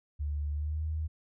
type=tone with pitch glide; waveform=sine; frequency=73.42 to 78.24 Hz; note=D2 to D#2; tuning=0 to +10 cents; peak=-30 dBFS; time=0.19-1.08 s; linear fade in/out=20 ms; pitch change=+110 cents; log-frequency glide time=0.52-0.83 s; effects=none